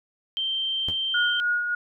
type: tone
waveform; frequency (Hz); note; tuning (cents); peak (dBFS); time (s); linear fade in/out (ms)
sine; 3136; G7; 0; -24; 0.37-1.4; 0
type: tone with exponential decay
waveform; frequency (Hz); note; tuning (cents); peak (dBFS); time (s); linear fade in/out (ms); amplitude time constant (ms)
sawtooth; 84.7; E2; +48; -26; 0.88-0.98; 0; 20
type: tone with tremolo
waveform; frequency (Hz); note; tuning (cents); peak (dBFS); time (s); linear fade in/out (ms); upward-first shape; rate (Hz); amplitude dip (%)
sine; 1443; F#6; -44; -20; 1.14-1.75; 5; sine; 3.4; 45
effects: none